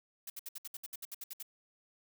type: noise bursts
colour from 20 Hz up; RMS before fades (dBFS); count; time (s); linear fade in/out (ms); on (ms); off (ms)
blue; -43; 13; 0.27-1.428; 5; 30; 64
effects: none

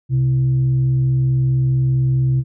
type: tone with frequency modulation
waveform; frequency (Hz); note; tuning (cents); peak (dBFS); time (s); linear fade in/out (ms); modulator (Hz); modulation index
sine; 130.81; C3; 0; -13; 0.09-2.44; 50; 197; 0.21
effects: none

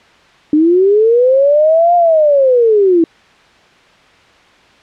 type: linear two-way sweep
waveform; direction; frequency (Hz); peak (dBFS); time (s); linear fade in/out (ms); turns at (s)
sine; up then down; 295.1 to 707 to 320.7; -6; 0.53-3.04; 2; 1.95
effects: white hiss -45 dBFS RMS until 4.82 s + low-pass 3000 Hz 12 dB/octave

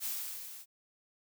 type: noise with level ramp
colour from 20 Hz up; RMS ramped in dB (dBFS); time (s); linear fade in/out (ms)
blue; -34 to -50; 0-0.66; 50
effects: none

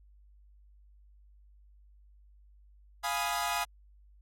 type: chord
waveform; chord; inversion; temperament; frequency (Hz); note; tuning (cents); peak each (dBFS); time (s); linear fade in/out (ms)
sawtooth; F half-diminished seventh; none; equal; 698.5 / 830.6 / 987.8 / 1244.5; F5 / Ab5 / Cb6 / Eb6; 0 / 0 / 0 / 0; -32 / -31 / -33 / -32; 3.03-3.65; 20
effects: added 50 Hz sine -56 dBFS peak until 4.21 s + AAC 48 kbps

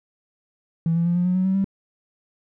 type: tone with pitch steps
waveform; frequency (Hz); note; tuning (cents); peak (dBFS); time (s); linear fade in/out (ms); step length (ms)
triangle; 165 / 168.95 / 173 / 177.15 / 181.39 / 185.74 / 190.19 / 194.75; E3 / E3 / F3 / F3 / F#3 / F#3 / F#3 / G3; +2 / +43 / -16 / +25 / -34 / +7 / +48 / -11; -14; 0.86-1.644; 2; 98
effects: tanh soft clip ceiling -15 dBFS

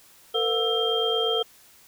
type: tone cluster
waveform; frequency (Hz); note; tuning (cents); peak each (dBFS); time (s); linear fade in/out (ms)
sine; 452.6 / 501 / 716 / 1318 / 3190; A4 / B4 / F5 / E6 / G7; +49 / +25 / +43 / -1 / +30; -25 / -32 / -32 / -33 / -25; 0.34-1.43; 10
effects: white hiss -54 dBFS RMS until 1.87 s

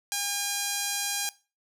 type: tone with band-pass filter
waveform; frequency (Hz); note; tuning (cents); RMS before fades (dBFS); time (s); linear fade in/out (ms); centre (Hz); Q
sawtooth; 809; G#5; -46; -30; 0.12-1.29; 0; 7900; 0.97
effects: noise-tail reverb RT60 0.3 s tail -19 dB re dry

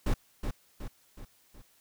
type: noise with echo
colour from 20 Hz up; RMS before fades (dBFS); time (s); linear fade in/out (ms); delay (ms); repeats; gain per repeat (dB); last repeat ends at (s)
brown; -26; 0.06-0.14; 5; 370; 4; -6; 1.62
effects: white hiss -65 dBFS RMS until 1.8 s

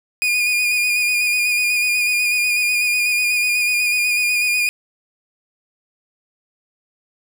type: tone with vibrato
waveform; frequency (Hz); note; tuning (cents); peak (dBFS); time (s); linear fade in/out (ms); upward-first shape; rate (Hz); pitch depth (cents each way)
40% pulse; 2447; D#7; -29; -15; 0.22-4.69; 0; square; 8.1; 23
effects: none

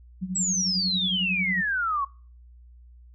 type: tone with tremolo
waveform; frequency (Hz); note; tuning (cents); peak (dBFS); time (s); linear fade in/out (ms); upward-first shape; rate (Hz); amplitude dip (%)
sine; 185; F#3; 0; -25; 0.21-1.62; 20; sine; 11; 70
type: exponential sweep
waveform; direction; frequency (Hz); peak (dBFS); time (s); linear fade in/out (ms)
sine; down; 7902 to 1079; -23; 0.35-2.05; 10
effects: noise-tail reverb RT60 0.4 s tail -22 dB re dry + added 60 Hz sine -47 dBFS peak until 3.14 s

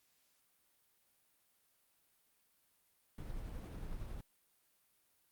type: noise with tremolo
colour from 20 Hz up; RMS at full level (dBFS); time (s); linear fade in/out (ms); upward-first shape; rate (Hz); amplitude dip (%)
brown; -43; 3.18-4.21; 2; triangle; 11; 30
effects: white hiss -75 dBFS RMS until 5.31 s + Opus 48 kbps

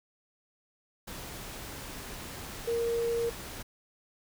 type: tone in noise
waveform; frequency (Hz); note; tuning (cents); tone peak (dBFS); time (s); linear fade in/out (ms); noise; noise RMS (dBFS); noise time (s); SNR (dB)
sine; 466.2; A#4; 0; -27; 2.67-3.3; 10; pink; -42; 1.07-3.63; +12
effects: none

